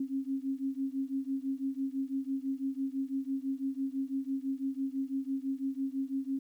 sine beating tone pair, 267.2 / 273.2 Hz, C4 / C#4, +36 / -25 cents, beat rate 6 Hz, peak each -34 / -35 dBFS, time 0-6.39 s, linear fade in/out 5 ms, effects 11-bit

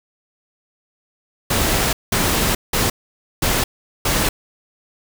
pink noise bursts at uneven times, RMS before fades -18 dBFS, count 5, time 1.5-1.93 / 2.12-2.55 / 2.73-2.9 / 3.42-3.64 / 4.05-4.29 s, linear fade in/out 5 ms, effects none

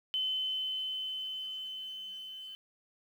sine tone with level ramp, 3048 Hz, G7, 49 cents flat, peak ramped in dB -29 to -43 dBFS, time 0.14-2.55 s, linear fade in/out 0 ms, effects 10-bit

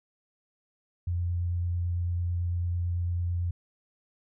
sine tone with vibrato, 87.31 Hz, F2, in tune, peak -26 dBFS, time 1.07-3.51 s, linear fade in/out 5 ms, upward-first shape triangle, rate 9 Hz, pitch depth 13 cents each way, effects none

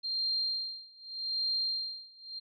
sine tone with tremolo, 4186 Hz, C8, in tune, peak -28 dBFS, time 0.03-2.4 s, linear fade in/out 20 ms, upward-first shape sine, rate 0.83 Hz, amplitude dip 95%, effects none

